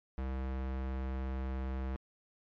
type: tone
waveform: square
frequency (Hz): 65.5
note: C2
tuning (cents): +2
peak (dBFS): -35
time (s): 0.18-1.96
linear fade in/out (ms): 0
effects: low-pass 2000 Hz 12 dB/octave + MP3 64 kbps